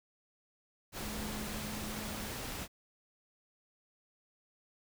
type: tone in noise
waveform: sine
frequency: 213.2 Hz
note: G#3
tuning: 46 cents sharp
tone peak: -43 dBFS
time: 1-2.29 s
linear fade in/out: 50 ms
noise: pink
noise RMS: -41 dBFS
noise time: 0.92-2.68 s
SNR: -5 dB
effects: none

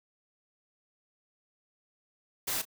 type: noise with echo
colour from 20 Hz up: white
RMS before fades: -32 dBFS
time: 2.47-2.62 s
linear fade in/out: 10 ms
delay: 33 ms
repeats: 1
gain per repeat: -15 dB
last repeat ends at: 2.653 s
effects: none

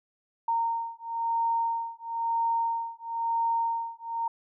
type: beating tone pair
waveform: sine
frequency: 921 / 922 Hz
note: A#5 / A#5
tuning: -21 / -19 cents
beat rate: 1 Hz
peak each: -29 dBFS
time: 0.48-4.28 s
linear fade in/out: 5 ms
effects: none

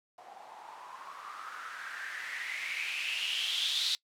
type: noise with low-pass filter sweep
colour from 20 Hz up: violet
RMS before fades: -37 dBFS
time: 0.18-3.95 s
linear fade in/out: 0 ms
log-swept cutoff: 720 to 3900 Hz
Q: 6.3
effects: noise-tail reverb RT60 0.1 s tail -23 dB re dry

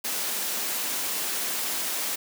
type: high-pass noise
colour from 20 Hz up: white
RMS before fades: -29 dBFS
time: 0.04-2.16 s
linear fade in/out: 10 ms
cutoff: 190 Hz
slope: 24 dB/octave
effects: none

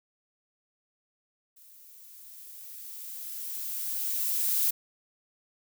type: noise with level ramp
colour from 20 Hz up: violet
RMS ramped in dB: -55 to -25 dBFS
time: 1.56-4.71 s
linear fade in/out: 10 ms
effects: none

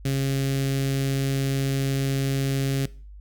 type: tone with notch filter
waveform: sawtooth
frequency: 136.1 Hz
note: C#3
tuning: 31 cents flat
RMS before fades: -24 dBFS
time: 0.05-2.86 s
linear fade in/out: 5 ms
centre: 960 Hz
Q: 0.56
effects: noise-tail reverb RT60 0.4 s tail -20 dB re dry + added 50 Hz sine -40 dBFS peak until 3.2 s

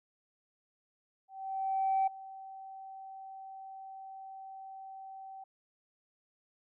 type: tone with ADSR envelope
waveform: sine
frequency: 771 Hz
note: G5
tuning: 29 cents flat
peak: -24 dBFS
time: 1.28-5.44 s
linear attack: 790 ms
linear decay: 10 ms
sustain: -20 dB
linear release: 6 ms
effects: tanh soft clip ceiling -22 dBFS

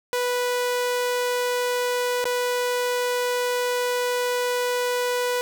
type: tone with dropouts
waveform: sawtooth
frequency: 492.4 Hz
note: B4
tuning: 5 cents flat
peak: -18 dBFS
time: 0.13-5.41 s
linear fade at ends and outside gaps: 0 ms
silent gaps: 2.242-2.254 s
effects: none

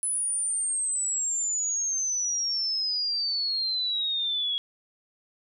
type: exponential sweep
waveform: sine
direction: down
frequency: 10110 to 3318 Hz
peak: -25 dBFS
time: 0.03-4.58 s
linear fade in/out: 0 ms
effects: none

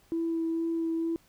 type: tone with vibrato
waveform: sine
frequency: 329.6 Hz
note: E4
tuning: in tune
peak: -26 dBFS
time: 0.12-1.16 s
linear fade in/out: 0 ms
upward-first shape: sine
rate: 2.2 Hz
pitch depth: 11 cents each way
effects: tanh soft clip ceiling -22 dBFS + pink hiss -63 dBFS RMS until 1.28 s

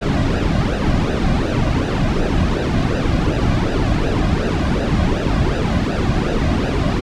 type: noise with flanger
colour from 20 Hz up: brown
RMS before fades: -17 dBFS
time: 0.01-7.01 s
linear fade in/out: 20 ms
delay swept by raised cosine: 0.9 to 2.3 ms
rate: 2.7 Hz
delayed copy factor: -0.7
effects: low-pass 5000 Hz 12 dB/octave

